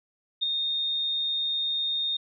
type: tone with ADSR envelope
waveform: sine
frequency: 3676 Hz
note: A#7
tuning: 25 cents flat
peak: -20 dBFS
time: 0.41-2.17 s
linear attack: 23 ms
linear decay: 3 ms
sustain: -5 dB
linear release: 7 ms
effects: none